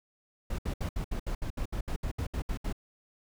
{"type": "noise bursts", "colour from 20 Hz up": "brown", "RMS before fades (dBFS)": -32, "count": 15, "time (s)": [0.5, 2.727], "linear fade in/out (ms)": 5, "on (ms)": 85, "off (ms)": 68, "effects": []}